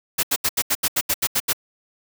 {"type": "noise bursts", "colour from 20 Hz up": "white", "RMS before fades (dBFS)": -20, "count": 11, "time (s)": [0.18, 1.532], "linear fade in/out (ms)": 10, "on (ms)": 52, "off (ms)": 78, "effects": []}